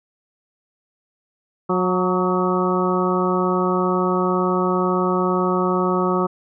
harmonic tone with a mistuned harmonic, 182.2 Hz, F#3, 26 cents flat, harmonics 1 / 2 / 3 / 4 / 5 / 6 / 7, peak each -22 / -21 / -27 / -29 / -28 / -25 / -26 dBFS, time 1.69-6.27 s, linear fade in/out 10 ms, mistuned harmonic 6, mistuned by +54 cents, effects none

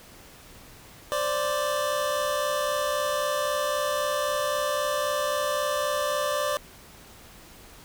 25% pulse tone pair together, 523.3 / 587.1 Hz, C5 / D5, 0 / -1 cents, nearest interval major second, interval 199 cents, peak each -27 / -22 dBFS, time 1.12-6.57 s, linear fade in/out 0 ms, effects pink hiss -49 dBFS RMS until 7.84 s

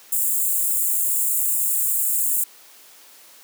white high-pass noise, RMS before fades -21 dBFS, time 0.12-2.44 s, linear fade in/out 5 ms, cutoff 7100 Hz, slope 96 dB/octave, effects white hiss -48 dBFS RMS until 3.43 s + high-pass 300 Hz 12 dB/octave

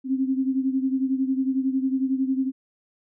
sine beating tone pair, 262.5 / 273.5 Hz, C4 / C#4, +6 / -23 cents, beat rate 11 Hz, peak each -22 / -27 dBFS, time 0.04-2.52 s, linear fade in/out 50 ms, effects none

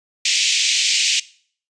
pink band-pass noise, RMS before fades -18 dBFS, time 0.25-1.2 s, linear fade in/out 5 ms, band 2300 to 7500 Hz, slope 48 dB/octave, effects noise-tail reverb RT60 0.5 s tail -20 dB re dry + resampled to 22050 Hz

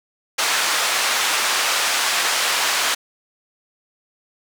pink band-pass noise, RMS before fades -20 dBFS, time 0.38-2.95 s, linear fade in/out 10 ms, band 1000 to 8600 Hz, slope 12 dB/octave, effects none

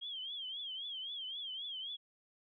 sine tone with vibrato, 3223 Hz, G7, 47 cents sharp, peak -40 dBFS, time 0.01-1.97 s, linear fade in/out 20 ms, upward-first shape triangle, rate 3.8 Hz, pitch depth 140 cents each way, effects none

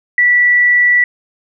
sine tone, 1957 Hz, B6, 16 cents flat, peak -7 dBFS, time 0.18-1.04 s, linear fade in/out 2 ms, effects none

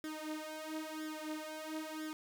sawtooth tone with flanger, 311.1 Hz, D#4, in tune, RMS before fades -43 dBFS, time 0.04-2.13 s, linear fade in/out 0 ms, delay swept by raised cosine 0.57 to 5.17 ms, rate 1 Hz, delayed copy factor +0.9, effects none

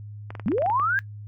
clicks, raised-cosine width 0.5 ms, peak -21 dBFS, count 10, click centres 0.305 / 0.352 / 0.397 / 0.483 / 0.518 / 0.582 / 0.621 / 0.662 / 0.7 / 0.798 s
sine linear sweep, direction up, 170 to 1661.2 Hz, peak -20 dBFS, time 0.46-0.99 s, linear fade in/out 0 ms
effects noise-tail reverb RT60 0.1 s tail -19 dB re dry + added 104 Hz sine -36 dBFS peak until 1.27 s

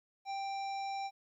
harmonic tone with a mistuned harmonic, 786 Hz, G5, 4 cents sharp, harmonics 1 / 3 / 5 / 7 / 9, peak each -36 / -48 / -53 / -52 / -61 dBFS, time 0.25-1.11 s, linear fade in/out 50 ms, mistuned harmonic 9, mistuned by -21 cents, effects 13-bit

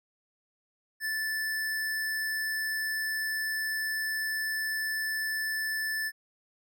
square tone, 1754 Hz, A6, 6 cents flat, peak -30 dBFS, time 1-6.12 s, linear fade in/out 50 ms, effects none

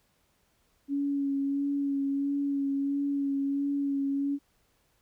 sine tone with vibrato, 279.6 Hz, C#4, 15 cents sharp, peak -26 dBFS, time 0.88-4.39 s, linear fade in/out 50 ms, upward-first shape sine, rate 1.5 Hz, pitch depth 20 cents each way, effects pink hiss -70 dBFS RMS until 5.01 s

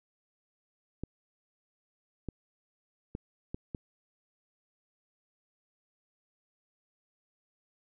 clicks, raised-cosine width 3 ms, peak -23 dBFS, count 5, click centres 1.036 / 2.287 / 3.151 / 3.545 / 3.748 s, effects none

